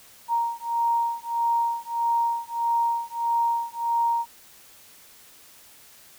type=beating tone pair; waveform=sine; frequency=932.3 / 933.9 Hz; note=A#5 / A#5; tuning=0 / +3 cents; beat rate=1.6 Hz; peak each=-25 dBFS; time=0.28-4.26 s; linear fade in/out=50 ms; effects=white hiss -51 dBFS RMS until 6.18 s